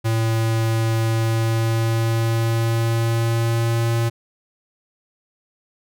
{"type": "tone with pitch glide", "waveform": "square", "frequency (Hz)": [112.9, 115.81], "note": ["A2", "A#2"], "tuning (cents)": [45, -11], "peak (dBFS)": -18, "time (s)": [0.04, 4.1], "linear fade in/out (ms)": 20, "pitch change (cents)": 44, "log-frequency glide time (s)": [1.09, 3.95], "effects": []}